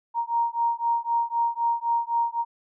sine beating tone pair, 932.3 / 936.2 Hz, A#5 / A#5, 0 / +7 cents, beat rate 3.9 Hz, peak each -25 dBFS, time 0.14-2.45 s, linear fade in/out 50 ms, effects none

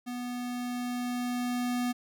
square tone with level ramp, 245.6 Hz, B3, 9 cents flat, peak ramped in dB -35 to -28 dBFS, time 0.06-1.93 s, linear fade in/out 20 ms, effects none

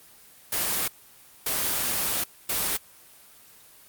white noise bursts at uneven times, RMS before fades -26 dBFS, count 3, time 0.52-0.88 / 1.46-2.24 / 2.49-2.77 s, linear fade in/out 5 ms, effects white hiss -52 dBFS RMS until 3.88 s + Opus 24 kbps

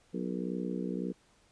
harmonic tone with a mistuned harmonic, 61.74 Hz, B1, in tune, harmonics 3 / 4 / 5 / 6 / 7 / 8, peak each -36 / -38 / -40 / -42 / -43 / -44 dBFS, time 0.13-1.13 s, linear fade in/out 20 ms, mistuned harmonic 8, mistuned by -56 cents, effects pink hiss -66 dBFS RMS until 1.51 s + resampled to 22050 Hz

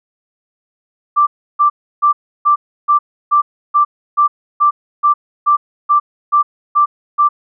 sine tone bursts, 1175 Hz, D6, 1 cent sharp, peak -7 dBFS, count 15, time 1.16-7.29 s, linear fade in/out 20 ms, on 110 ms, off 320 ms, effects none

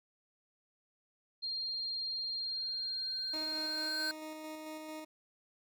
sine tone, 4206 Hz, C8, 8 cents sharp, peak -35 dBFS, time 1.42-4.12 s, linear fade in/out 20 ms
square tone with exponential growth, 1536 Hz, G6, 36 cents flat, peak -36 dBFS, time 2.4-4.11 s, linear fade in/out 0 ms, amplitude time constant 370 ms
20% pulse tone with tremolo, 311.1 Hz, D#4, in tune, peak -37 dBFS, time 3.33-5.05 s, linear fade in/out 10 ms, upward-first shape square, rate 4.5 Hz, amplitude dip 25%
effects none

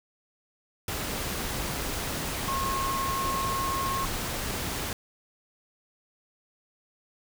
sine tone in noise, 1080 Hz, C#6, 45 cents flat, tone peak -28 dBFS, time 2.48-4.05 s, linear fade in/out 2 ms, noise pink, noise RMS -32 dBFS, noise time 0.88-4.93 s, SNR +1 dB, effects none

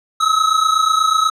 square tone pair together, 1271.8 / 1300 Hz, D#6 / E6, +38 / -24 cents, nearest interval unison, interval 38 cents, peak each -16 dBFS, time 0.2-1.3 s, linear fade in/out 10 ms, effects low-pass 7000 Hz 12 dB/octave

